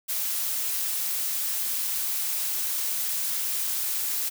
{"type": "noise", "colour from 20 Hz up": "blue", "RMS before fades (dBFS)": -28, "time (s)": [0.08, 4.3], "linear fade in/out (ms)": 20, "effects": []}